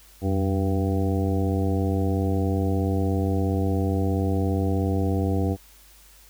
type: harmonic tone with a mistuned harmonic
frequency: 97 Hz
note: G2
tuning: 18 cents flat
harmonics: 1 / 2 / 3 / 4 / 5 / 7 / 8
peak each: -23 / -28 / -28 / -32 / -32 / -35 / -38 dBFS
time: 0.21-5.57 s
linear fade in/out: 50 ms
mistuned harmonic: 1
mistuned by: -140 cents
effects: added 50 Hz sine -53 dBFS peak until 6.29 s + white hiss -53 dBFS RMS until 6.29 s